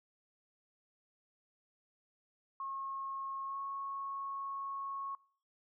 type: tone with pitch glide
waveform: sine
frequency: 1085 to 1098.9 Hz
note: C#6 to C#6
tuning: -37 to -15 cents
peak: -38 dBFS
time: 2.6-5.15 s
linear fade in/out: 2 ms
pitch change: +22 cents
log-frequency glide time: 3.45-3.58 s
effects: noise-tail reverb RT60 0.5 s tail -24 dB re dry